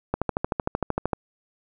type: click train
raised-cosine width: 1 ms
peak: -9 dBFS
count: 14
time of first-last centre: 0.14-1.132 s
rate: 13.1 Hz
effects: none